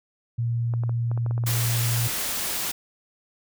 sine tone, 117.5 Hz, A#2, 14 cents sharp, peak -22 dBFS, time 0.38-2.08 s, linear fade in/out 10 ms
clicks, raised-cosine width 1 ms, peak -23 dBFS, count 11, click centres 0.738 / 0.836 / 0.894 / 1.115 / 1.176 / 1.263 / 1.31 / 1.379 / 1.438 / 1.491 / 1.571 s
white noise, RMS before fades -28 dBFS, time 1.46-2.72 s, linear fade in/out 10 ms
effects none

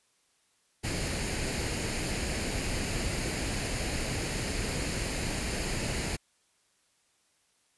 pink noise with comb filter, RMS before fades -32 dBFS, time 0.83-6.17 s, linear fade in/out 20 ms, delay 0.43 ms, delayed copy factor +0.5, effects white hiss -70 dBFS RMS until 7.77 s + resampled to 24000 Hz

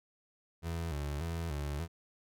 30% pulse tone with vibrato, 77.78 Hz, D#2, in tune, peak -32 dBFS, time 0.62-1.88 s, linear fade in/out 50 ms, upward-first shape square, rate 1.7 Hz, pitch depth 120 cents each way, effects none

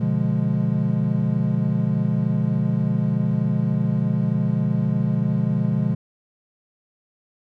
triangle chord, B diminished seventh, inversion none, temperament equal, 123.47 / 146.83 / 174.61 / 207.7 Hz, B2 / D3 / F3 / Ab3, 0 / 0 / 0 / 0 cents, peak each -22 dBFS, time 0-5.95 s, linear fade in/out 10 ms, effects none

